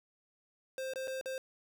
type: tone with dropouts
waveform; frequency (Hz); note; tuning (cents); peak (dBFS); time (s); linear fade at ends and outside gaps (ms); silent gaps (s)
square; 525; C5; +6; -37; 0.78-1.38; 1; 0.936-0.958 / 1.074-1.079 / 1.212-1.258
effects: none